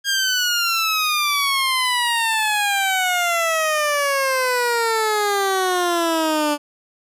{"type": "exponential sweep", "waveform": "15% pulse", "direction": "down", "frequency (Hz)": [1625, 290.8], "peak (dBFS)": -11, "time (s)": [0.04, 6.58], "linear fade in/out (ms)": 50, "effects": ["resampled to 32000 Hz"]}